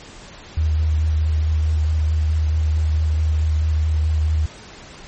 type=tone with vibrato; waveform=sine; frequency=77.78 Hz; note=D#2; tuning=in tune; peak=-15 dBFS; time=0.57-4.46 s; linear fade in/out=5 ms; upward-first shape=sine; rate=4.6 Hz; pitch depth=17 cents each way; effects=pink hiss -40 dBFS RMS until 5.07 s + MP3 32 kbps